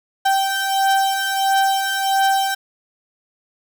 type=beating tone pair; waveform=35% pulse; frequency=778 / 779.5 Hz; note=G5 / G5; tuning=-13 / -10 cents; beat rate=1.5 Hz; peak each=-19 / -16 dBFS; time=0.25-2.55 s; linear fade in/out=10 ms; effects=none